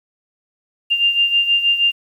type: beating tone pair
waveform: sine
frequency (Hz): 2794 / 2800.3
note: F7 / F7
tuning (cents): 0 / +4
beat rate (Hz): 6.3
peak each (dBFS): -14 / -20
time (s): 0.9-1.92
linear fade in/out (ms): 20
effects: 8-bit